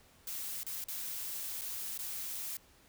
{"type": "noise with dropouts", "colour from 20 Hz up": "blue", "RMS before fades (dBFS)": -40, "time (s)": [0.27, 2.57], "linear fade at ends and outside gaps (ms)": 2, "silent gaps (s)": [[0.633, 0.665], [0.841, 0.883], [1.612, 1.617], [1.977, 1.989]], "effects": ["pink hiss -63 dBFS RMS until 2.88 s"]}